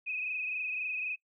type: tone with frequency modulation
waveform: sine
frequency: 2519 Hz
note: D#7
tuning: 21 cents sharp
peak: -32 dBFS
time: 0.06-1.16 s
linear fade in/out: 20 ms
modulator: 23.8 Hz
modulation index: 3.1
effects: noise-tail reverb RT60 0.1 s tail -23 dB re dry

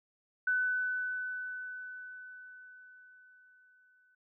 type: tone with exponential decay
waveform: sine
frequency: 1501 Hz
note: F#6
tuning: 24 cents sharp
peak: -26 dBFS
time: 0.47-4.15 s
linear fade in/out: 5 ms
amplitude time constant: 800 ms
effects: none

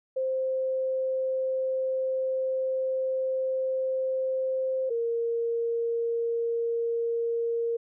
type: tone pair in turn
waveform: sine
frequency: 523.3 / 464.9 Hz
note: C5 / A#4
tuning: 0 / -5 cents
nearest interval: major second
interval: 205 cents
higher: first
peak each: -25 dBFS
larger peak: neither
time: 0.16-4.9 / 4.9-7.77 s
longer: first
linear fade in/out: 10 ms
effects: none

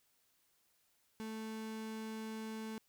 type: tone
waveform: 35% pulse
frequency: 220 Hz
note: A3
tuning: in tune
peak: -40 dBFS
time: 1.2-2.78 s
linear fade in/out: 0 ms
effects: white hiss -75 dBFS RMS until 2.88 s

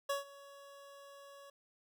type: tone with ADSR envelope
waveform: 25% pulse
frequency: 560 Hz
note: C#5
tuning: 18 cents sharp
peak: -28 dBFS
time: 0.09-1.5 s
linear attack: 9 ms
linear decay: 140 ms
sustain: -21 dB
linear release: 4 ms
effects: none

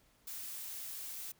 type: noise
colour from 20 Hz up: blue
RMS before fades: -44 dBFS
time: 0.27-1.32 s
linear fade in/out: 5 ms
effects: pink hiss -69 dBFS RMS until 1.39 s

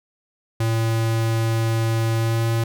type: tone with pitch glide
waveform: square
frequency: 113.3 to 114.48 Hz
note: A#2 to A#2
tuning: -49 to -31 cents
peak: -19 dBFS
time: 0.6-2.64 s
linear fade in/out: 5 ms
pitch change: +18 cents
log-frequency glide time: 2.15-2.45 s
effects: none

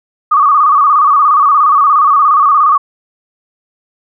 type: tone with vibrato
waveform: sine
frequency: 1174.7 Hz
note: D6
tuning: in tune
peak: -5 dBFS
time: 0.31-2.78 s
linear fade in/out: 10 ms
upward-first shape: square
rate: 17 Hz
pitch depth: 79 cents each way
effects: none

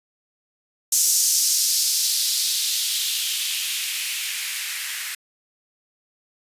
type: noise with band-pass filter sweep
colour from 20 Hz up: violet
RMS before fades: -23 dBFS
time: 0.92-5.15 s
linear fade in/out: 5 ms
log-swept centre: 6500 to 1800 Hz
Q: 2.1
effects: resampled to 32000 Hz

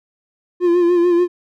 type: tone with vibrato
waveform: triangle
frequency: 349.2 Hz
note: F4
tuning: in tune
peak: -9 dBFS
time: 0.6-1.28 s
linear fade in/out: 50 ms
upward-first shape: sine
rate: 6.8 Hz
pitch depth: 42 cents each way
effects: none

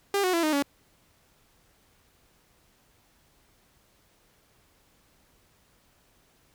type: tone with pitch steps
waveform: sawtooth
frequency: 400 / 366.8 / 336.4 / 308.4 / 282.8 Hz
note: G4 / F#4 / E4 / D#4 / C#4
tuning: +35 / -15 / +35 / -15 / +35 cents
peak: -19 dBFS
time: 0.14-0.625 s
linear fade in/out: 2 ms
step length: 97 ms
effects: pink hiss -64 dBFS RMS until 6.54 s

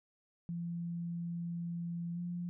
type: tone with pitch glide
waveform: sine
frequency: 170.8 to 174.79 Hz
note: F3 to F3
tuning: -38 to +2 cents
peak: -36 dBFS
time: 0.49-2.49 s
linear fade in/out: 0 ms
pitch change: +40 cents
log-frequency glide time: 2.14-2.19 s
effects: none

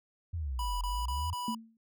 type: exponential two-way sweep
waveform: sine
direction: down then up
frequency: 89.9 to 42.27 to 89.9 Hz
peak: -32 dBFS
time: 0.33-1.34 s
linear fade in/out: 10 ms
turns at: 0.8 s
type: tone bursts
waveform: square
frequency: 983 Hz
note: B5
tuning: 8 cents flat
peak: -35 dBFS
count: 4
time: 0.59-1.548 s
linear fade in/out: 2 ms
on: 220 ms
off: 26 ms
type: tone with exponential decay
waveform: sine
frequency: 225.4 Hz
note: A3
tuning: 42 cents sharp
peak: -29 dBFS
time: 1.48-1.77 s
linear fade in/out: 2 ms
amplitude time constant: 62 ms
effects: none

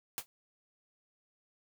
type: noise with exponential decay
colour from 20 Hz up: white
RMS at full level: -33 dBFS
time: 0.18-0.26 s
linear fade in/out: 0 ms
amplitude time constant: 17 ms
effects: none

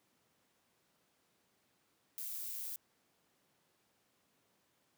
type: noise with amplitude modulation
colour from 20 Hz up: violet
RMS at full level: -41 dBFS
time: 2.18-2.76 s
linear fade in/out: 0 ms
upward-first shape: sine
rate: 119 Hz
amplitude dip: 35%
effects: pink hiss -75 dBFS RMS until 4.97 s + high-pass 150 Hz 12 dB/octave

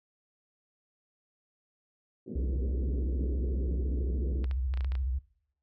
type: band-pass noise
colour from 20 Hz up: white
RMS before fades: -40 dBFS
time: 2.26-4.46 s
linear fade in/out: 20 ms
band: 110 to 440 Hz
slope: 48 dB/octave
type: tone with vibrato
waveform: sine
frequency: 64.6 Hz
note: C2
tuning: 21 cents flat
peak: -28 dBFS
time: 2.35-5.19 s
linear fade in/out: 10 ms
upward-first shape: sine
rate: 14 Hz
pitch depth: 160 cents each way
type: clicks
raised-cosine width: 0.3 ms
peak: -28 dBFS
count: 8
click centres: 4.443 / 4.512 / 4.739 / 4.774 / 4.808 / 4.846 / 4.92 / 4.953 s
effects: noise-tail reverb RT60 0.7 s tail -21 dB re dry

